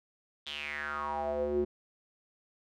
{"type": "tone with band-pass filter sweep", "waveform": "square", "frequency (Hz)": 73.42, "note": "D2", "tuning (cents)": 0, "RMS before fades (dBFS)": -34, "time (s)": [0.46, 1.65], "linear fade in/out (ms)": 10, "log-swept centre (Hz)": [3500, 320], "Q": 6.5, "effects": []}